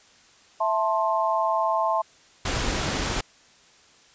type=chord; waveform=sine; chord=A minor; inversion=second; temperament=just; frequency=660 / 880 / 1056 Hz; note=E5 / A5 / C6; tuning=+2 / 0 / +16 cents; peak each=-25 dBFS; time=0.6-2.02 s; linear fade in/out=10 ms
type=noise; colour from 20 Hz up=pink; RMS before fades=-26 dBFS; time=2.45-3.21 s; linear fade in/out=5 ms
effects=white hiss -55 dBFS RMS until 4.14 s + resampled to 16000 Hz